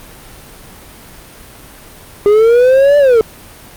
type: linear two-way sweep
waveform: triangle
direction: up then down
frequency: 404.1 to 587.3 to 431.1 Hz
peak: -3 dBFS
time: 2.26-3.21 s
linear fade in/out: 0 ms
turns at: 2.98 s
effects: pink hiss -36 dBFS RMS until 3.76 s + Opus 32 kbps